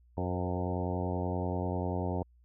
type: harmonic tone with a mistuned harmonic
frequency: 90.3 Hz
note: F#2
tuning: 42 cents flat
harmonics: 1 / 2 / 3 / 4 / 5 / 6 / 7 / 8 / 9 / 10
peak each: -34 / -37 / -39 / -40 / -41 / -42 / -42 / -43 / -44 / -44 dBFS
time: 0.17-2.23 s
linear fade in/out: 5 ms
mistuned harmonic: 6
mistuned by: -27 cents
effects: added 60 Hz sine -59 dBFS peak until 2.44 s